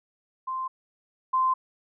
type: tone pair in turn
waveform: sine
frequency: 1043 / 1038.4 Hz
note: C6 / C6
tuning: -6 / -13 cents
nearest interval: unison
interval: 7 cents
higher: first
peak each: -28 / -20 dBFS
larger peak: second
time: 0.47-0.68 / 1.33-1.54 s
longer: neither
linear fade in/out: 10 ms
effects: none